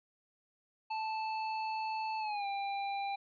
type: tone with pitch glide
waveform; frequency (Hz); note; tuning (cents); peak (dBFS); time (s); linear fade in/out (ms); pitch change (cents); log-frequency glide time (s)
square; 878 to 795.9; A5 to G5; -4 to +26; -35; 0.9-3.16; 10; -170; 2.19-2.46
effects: resampled to 11025 Hz